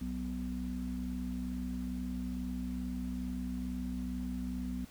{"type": "harmonic tone", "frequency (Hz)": 62.3, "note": "B1", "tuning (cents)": 16, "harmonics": [1, 3, 4], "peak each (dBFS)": [-40, -40, -38], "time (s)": [0.01, 4.85], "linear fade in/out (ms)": 5, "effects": ["pink hiss -57 dBFS RMS until 4.9 s"]}